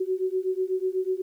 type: beating tone pair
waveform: sine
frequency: 370 / 378.1 Hz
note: F#4 / F#4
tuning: 0 / +38 cents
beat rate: 8.1 Hz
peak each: -27 dBFS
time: 0-1.22 s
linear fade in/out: 10 ms
effects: 10-bit